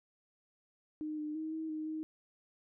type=tone with pitch steps; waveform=sine; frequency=306.9 / 302.4 / 315.1 / 318.7 / 310.5 / 313.5 Hz; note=D#4 / D#4 / D#4 / D#4 / D#4 / D#4; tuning=-24 / -49 / +22 / +42 / -3 / +13 cents; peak=-36 dBFS; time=1.01-2.03 s; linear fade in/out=0 ms; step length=170 ms; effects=none